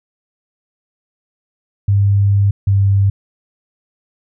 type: tone pair in turn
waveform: sine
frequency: 100 / 98.79 Hz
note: G2 / G2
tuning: +35 / +14 cents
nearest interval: unison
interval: 21 cents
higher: first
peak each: -9 dBFS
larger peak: neither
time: 1.88-2.51 / 2.67-3.1 s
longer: first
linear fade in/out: 5 ms
effects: none